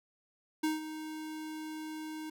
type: tone with ADSR envelope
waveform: square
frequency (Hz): 311.7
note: D#4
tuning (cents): +3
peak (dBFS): -28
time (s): 0.63-2.3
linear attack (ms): 10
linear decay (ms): 160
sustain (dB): -12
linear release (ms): 6
effects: none